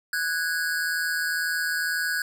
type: tone pair together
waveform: square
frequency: 1482 / 1644 Hz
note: F#6 / G#6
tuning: +2 / -18 cents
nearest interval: major second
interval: 180 cents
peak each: -28 dBFS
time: 0.13-2.22 s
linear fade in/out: 2 ms
effects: none